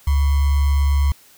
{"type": "tone with sample-and-hold", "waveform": "sine", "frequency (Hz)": 70.7, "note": "C#2", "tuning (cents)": 35, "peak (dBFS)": -13, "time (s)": [0.07, 1.12], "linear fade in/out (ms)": 5, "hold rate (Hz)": 1050, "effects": ["white hiss -50 dBFS RMS until 1.37 s"]}